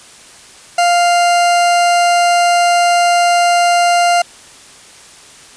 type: tone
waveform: 40% pulse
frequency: 698.5 Hz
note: F5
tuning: in tune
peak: -8 dBFS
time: 0.78-4.22 s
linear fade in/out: 5 ms
effects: white hiss -39 dBFS RMS until 5.56 s + resampled to 22050 Hz